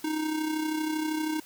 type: tone with amplitude modulation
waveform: square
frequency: 311.1 Hz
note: D#4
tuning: in tune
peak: -26 dBFS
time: 0.04-1.4 s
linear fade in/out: 5 ms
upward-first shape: sine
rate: 32.7 Hz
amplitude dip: 50%
effects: white hiss -51 dBFS RMS until 1.45 s